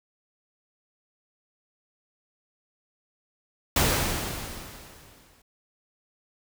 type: noise with exponential decay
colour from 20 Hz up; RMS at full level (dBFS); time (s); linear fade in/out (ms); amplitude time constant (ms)
pink; -20; 3.76-5.42; 5; 360
effects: none